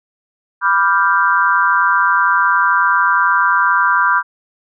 sine chord, G dominant seventh, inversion first, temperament equal, 987.8 / 1174.7 / 1396.9 / 1568 Hz, B5 / D6 / F6 / G6, 0 / 0 / 0 / 0 cents, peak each -16 dBFS, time 0.61-4.23 s, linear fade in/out 50 ms, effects none

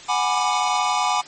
square chord, G# half-diminished seventh, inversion third, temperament equal with one note detuned, 740 / 830.6 / 987.8 / 1189 Hz, F#5 / G#5 / B5 / D6, 0 / 0 / 0 / +21 cents, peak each -25 dBFS, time 0.08-1.22 s, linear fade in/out 20 ms, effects white hiss -41 dBFS RMS until 1.27 s + MP3 32 kbps

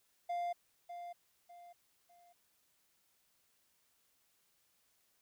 triangle tone with echo, 698.5 Hz, F5, in tune, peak -33 dBFS, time 0.29-0.53 s, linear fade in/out 10 ms, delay 600 ms, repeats 3, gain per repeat -9 dB, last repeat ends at 2.33 s, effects white hiss -75 dBFS RMS until 5.21 s

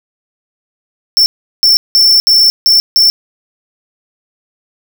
square tone bursts at uneven times, 5390 Hz, E8, 38 cents sharp, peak -5 dBFS, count 6, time 1.17-1.26 / 1.63-1.77 / 1.95-2.2 / 2.27-2.5 / 2.66-2.8 / 2.96-3.1 s, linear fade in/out 0 ms, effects none

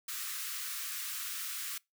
white high-pass noise, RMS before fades -39 dBFS, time 0.08-1.78 s, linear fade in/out 5 ms, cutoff 1100 Hz, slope 96 dB/octave, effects noise-tail reverb RT60 0.2 s tail -24 dB re dry

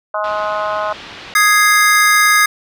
harmonic tone, 210.3 Hz, G#3, 22 cents sharp, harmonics 3 / 4 / 5 / 6 / 7, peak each -20 / -25 / -22 / -23 / -27 dBFS, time 0.14-0.93 s, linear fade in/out 5 ms
white low-pass noise, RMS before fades -34 dBFS, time 0.24-1.34 s, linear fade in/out 2 ms, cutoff 3900 Hz, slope 24 dB/octave
square chord, Ab major, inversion second, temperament equal, 1244.5 / 1661.2 / 2093 Hz, Eb6 / Ab6 / C7, 0 / 0 / 0 cents, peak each -14 dBFS, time 1.35-2.46 s, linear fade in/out 5 ms
effects none

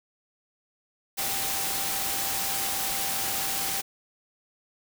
sine tone in noise, 784 Hz, G5, in tune, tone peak -38 dBFS, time 1.17-3.82 s, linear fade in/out 20 ms, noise white, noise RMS -29 dBFS, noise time 1.17-3.82 s, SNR -12 dB, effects none

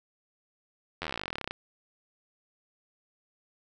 slowing click train, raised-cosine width 0.3 ms, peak -17 dBFS, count 25, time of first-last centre 1.02-1.51 s, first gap 11 ms, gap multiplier 1.05, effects none

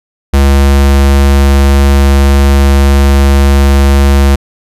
square tone, 69.3 Hz, C#2, in tune, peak -4 dBFS, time 0.33-4.36 s, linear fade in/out 10 ms, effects resampled to 32000 Hz

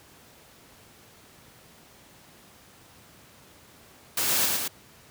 white noise with echo, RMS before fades -26 dBFS, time 4.17-4.46 s, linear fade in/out 5 ms, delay 110 ms, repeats 2, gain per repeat -2 dB, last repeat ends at 4.68 s, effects pink hiss -53 dBFS RMS until 5.1 s + high-pass 80 Hz 12 dB/octave

